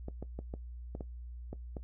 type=clicks; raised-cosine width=2 ms; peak=-27 dBFS; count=8; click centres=0.084 / 0.226 / 0.39 / 0.539 / 0.951 / 1.008 / 1.53 / 1.768 s; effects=noise-tail reverb RT60 0.1 s tail -17 dB re dry + added 60 Hz sine -42 dBFS peak until 1.83 s